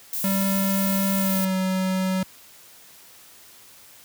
violet noise, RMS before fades -28 dBFS, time 0.13-1.45 s, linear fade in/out 2 ms
square tone with pitch glide, 195 to 187.6 Hz, G3 to F#3, -9 to +24 cents, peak -22 dBFS, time 0.24-2.23 s, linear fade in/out 2 ms, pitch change -67 cents, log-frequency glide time 1.17-1.56 s
effects white hiss -49 dBFS RMS until 4.04 s + high-pass 60 Hz 12 dB/octave

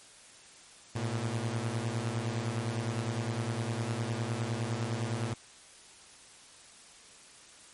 sawtooth beating tone pair, 110 / 119.8 Hz, A2 / A#2, 0 / +48 cents, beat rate 9.8 Hz, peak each -30 dBFS, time 0.95-5.34 s, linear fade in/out 10 ms, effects white hiss -54 dBFS RMS until 7.73 s + MP3 48 kbps

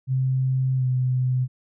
sine tone with pitch glide, 130.81 to 127.6 Hz, C3 to C3, 0 to -43 cents, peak -19 dBFS, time 0.07-1.48 s, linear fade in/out 50 ms, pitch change -43 cents, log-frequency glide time 0.76-0.85 s, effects none

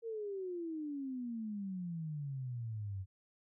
sine exponential sweep, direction down, 466.2 to 92.5 Hz, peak -38 dBFS, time 0.02-3.06 s, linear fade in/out 50 ms, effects none

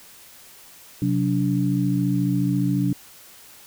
sine tone cluster, 130.9 / 185.2 / 289.2 Hz, C3 / F#3 / D4, +1 / +2 / -27 cents, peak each -23 dBFS, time 1.02-2.93 s, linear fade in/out 2 ms, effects white hiss -47 dBFS RMS until 3.66 s

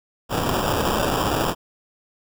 white noise with sample-and-hold, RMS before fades -22 dBFS, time 0.29-1.55 s, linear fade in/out 50 ms, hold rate 2100 Hz, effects none

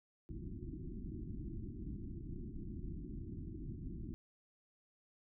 pink low-pass noise, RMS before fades -45 dBFS, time 0.29-4.14 s, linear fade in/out 0 ms, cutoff 360 Hz, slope 96 dB/octave, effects none

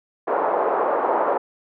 pink band-pass noise, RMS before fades -21 dBFS, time 0.27-1.38 s, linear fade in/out 10 ms, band 430 to 1100 Hz, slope 24 dB/octave, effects none

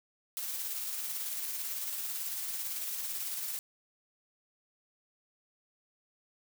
blue noise with tremolo, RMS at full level -36 dBFS, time 0.37-3.59 s, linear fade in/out 0 ms, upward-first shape square, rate 18 Hz, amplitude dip 25%, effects none

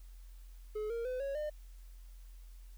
triangle tone with pitch steps, 426.3 / 464.9 / 507 / 552.8 / 602.9 Hz, G#4 / A#4 / B4 / C#5 / D5, +45 / -5 / +45 / -5 / +45 cents, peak -33 dBFS, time 0.75-1.5 s, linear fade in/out 10 ms, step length 150 ms, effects added 43 Hz sine -49 dBFS peak until 2.77 s + white hiss -68 dBFS RMS until 2.77 s

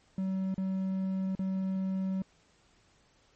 triangle tone with dropouts, 190 Hz, F#3, 46 cents sharp, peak -27 dBFS, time 0.18-2.22 s, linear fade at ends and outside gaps 2 ms, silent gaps 0.543-0.579 / 1.352-1.392 s, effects pink hiss -66 dBFS RMS until 3.35 s + MP3 32 kbps

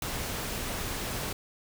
pink noise with ADSR envelope, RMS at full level -27 dBFS, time 0.02-1.33 s, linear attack 4 ms, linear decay 3 ms, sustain -7 dB, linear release 5 ms, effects none

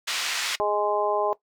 pink band-pass noise, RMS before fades -28 dBFS, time 0.07-0.56 s, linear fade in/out 10 ms, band 1800 to 5800 Hz, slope 12 dB/octave
harmonic tone, 207.7 Hz, G#3, in tune, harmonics 2 / 3 / 4 / 5, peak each -27 / -26 / -27 / -29 dBFS, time 0.6-1.33 s, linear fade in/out 0 ms
effects noise-tail reverb RT60 0.1 s tail -17 dB re dry

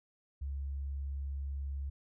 sine tone, 69.3 Hz, C#2, in tune, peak -35 dBFS, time 0.41-1.9 s, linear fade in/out 10 ms, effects none

